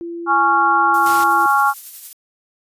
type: tone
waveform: sine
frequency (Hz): 340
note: F4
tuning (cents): -46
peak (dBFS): -25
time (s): 0.01-1.46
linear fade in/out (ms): 0
type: harmonic tone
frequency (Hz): 277.1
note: C#4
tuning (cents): -1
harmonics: 3 / 4 / 5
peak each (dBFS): -16 / -16 / -16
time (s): 0.26-1.74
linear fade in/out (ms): 50
type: noise with tremolo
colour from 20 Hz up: violet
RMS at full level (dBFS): -30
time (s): 0.94-2.13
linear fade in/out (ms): 2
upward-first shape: triangle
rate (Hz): 11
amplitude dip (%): 45
type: noise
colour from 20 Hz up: white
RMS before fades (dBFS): -27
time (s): 1.06-1.24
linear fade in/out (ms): 2
effects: resampled to 32000 Hz